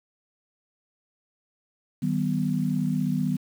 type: chord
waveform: sine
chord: Eb augmented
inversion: none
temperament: equal with one note detuned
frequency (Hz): 155.56 / 191.63 / 246.9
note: Eb3 / G3 / B3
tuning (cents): 0 / -39 / 0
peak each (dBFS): -27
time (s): 2.02-3.37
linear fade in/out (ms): 10
effects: 8-bit